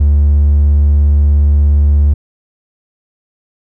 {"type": "tone with vibrato", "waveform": "triangle", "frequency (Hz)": 72.8, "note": "D2", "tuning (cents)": -15, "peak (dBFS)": -3, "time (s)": [0, 2.14], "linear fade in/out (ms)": 10, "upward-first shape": "triangle", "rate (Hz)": 17, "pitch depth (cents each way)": 10, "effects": ["tanh soft clip ceiling 0 dBFS"]}